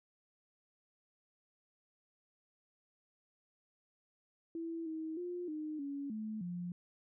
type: tone with pitch steps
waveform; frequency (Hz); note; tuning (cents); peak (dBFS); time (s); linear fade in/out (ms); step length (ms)
sine; 330.7 / 318.2 / 353.9 / 307 / 281.4 / 216.6 / 176.2; E4 / D#4 / F4 / D#4 / C#4 / A3 / F3; +6 / +39 / +23 / -23 / +26 / -27 / +16; -38; 4.55-6.72; 2; 310
effects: none